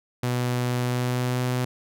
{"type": "tone with pitch glide", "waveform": "sawtooth", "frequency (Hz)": [123.47, 125.41], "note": ["B2", "B2"], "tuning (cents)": [0, 27], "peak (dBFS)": -19, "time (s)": [0.23, 1.65], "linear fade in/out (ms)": 5, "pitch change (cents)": 27, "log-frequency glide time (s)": [0.79, 1.42], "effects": []}